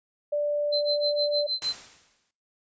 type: tone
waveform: sine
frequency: 587.3 Hz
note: D5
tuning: in tune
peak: -23 dBFS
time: 0.32-1.47 s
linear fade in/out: 10 ms
type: tone with tremolo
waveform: sine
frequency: 4081 Hz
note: C8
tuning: 44 cents flat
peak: -24 dBFS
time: 0.72-1.73 s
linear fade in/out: 10 ms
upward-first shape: sine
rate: 6.5 Hz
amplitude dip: 100%
type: noise with exponential decay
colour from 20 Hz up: white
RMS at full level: -34 dBFS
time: 1.62-2.31 s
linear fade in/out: 1 ms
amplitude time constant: 150 ms
effects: noise-tail reverb RT60 0.5 s tail -20 dB re dry + resampled to 16000 Hz